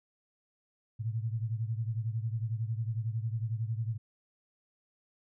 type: beating tone pair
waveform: sine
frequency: 110 / 121 Hz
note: A2 / B2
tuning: 0 / -35 cents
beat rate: 11 Hz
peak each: -32 / -36 dBFS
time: 0.99-3.98 s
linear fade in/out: 20 ms
effects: none